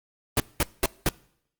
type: noise bursts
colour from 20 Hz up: pink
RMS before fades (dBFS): -21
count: 4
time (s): 0.37-1.09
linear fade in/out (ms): 2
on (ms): 30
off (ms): 200
effects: noise-tail reverb RT60 0.7 s tail -23 dB re dry + Opus 32 kbps